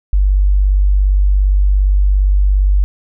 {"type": "tone", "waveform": "sine", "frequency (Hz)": 48.68, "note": "G1", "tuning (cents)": -11, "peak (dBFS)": -8, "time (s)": [0.13, 2.84], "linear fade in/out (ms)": 0, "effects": []}